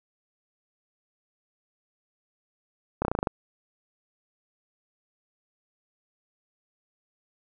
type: slowing click train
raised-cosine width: 1 ms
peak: -11 dBFS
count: 8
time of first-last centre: 3.02-3.272 s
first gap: 30 ms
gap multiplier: 1.06
effects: none